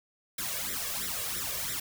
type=noise with flanger; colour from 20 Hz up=white; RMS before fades=-34 dBFS; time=0.38-1.8 s; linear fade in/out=5 ms; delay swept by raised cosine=0.53 to 1.83 ms; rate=3 Hz; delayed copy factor=+1; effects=none